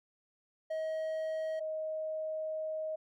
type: tone pair in turn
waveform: triangle / sine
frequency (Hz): 634 / 627.8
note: D#5 / D#5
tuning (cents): +32 / +15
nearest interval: unison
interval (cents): 17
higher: first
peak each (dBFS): -31 / -34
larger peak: first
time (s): 0.7-1.6 / 1.6-2.96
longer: second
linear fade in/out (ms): 10
effects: none